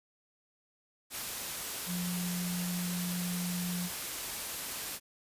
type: tone in noise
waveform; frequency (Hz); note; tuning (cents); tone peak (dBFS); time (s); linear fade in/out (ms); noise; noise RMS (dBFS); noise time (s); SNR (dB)
sine; 177.3; F3; +26; -33; 1.86-3.9; 50; white; -38; 1.1-5; +2
effects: resampled to 32000 Hz